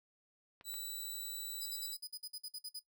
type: clicks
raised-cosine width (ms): 0.3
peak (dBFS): -38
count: 2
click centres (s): 0.611 / 0.741
type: tone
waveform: 10% pulse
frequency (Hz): 3951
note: B7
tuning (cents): 0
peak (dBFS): -33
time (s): 0.64-1.97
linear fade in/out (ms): 50
type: tone bursts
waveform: sawtooth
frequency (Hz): 4978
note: D#8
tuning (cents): 0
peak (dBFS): -39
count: 12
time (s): 1.61-2.796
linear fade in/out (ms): 10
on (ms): 53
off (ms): 50
effects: noise-tail reverb RT60 0.1 s tail -17 dB re dry